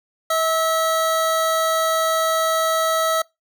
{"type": "tone pair together", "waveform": "square", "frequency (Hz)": [645.3, 1300], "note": ["E5", "E6"], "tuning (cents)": [-37, -24], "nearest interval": "octave", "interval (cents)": 1213, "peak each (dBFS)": -21, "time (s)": [0.3, 3.22], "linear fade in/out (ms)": 5, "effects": ["noise-tail reverb RT60 0.2 s tail -24 dB re dry"]}